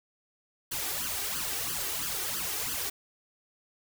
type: noise with flanger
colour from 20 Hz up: white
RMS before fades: -33 dBFS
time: 0.71-2.9 s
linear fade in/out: 10 ms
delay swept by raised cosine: 0.64 to 2.64 ms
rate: 3 Hz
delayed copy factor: +0.9
effects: none